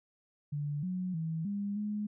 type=tone with pitch steps; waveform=sine; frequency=146.1 / 183.2 / 161.6 / 202 / 209.2 Hz; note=D3 / F#3 / E3 / G#3 / G#3; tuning=-9 / -17 / -34 / -48 / +13 cents; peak=-32 dBFS; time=0.52-2.07 s; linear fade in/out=10 ms; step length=310 ms; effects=none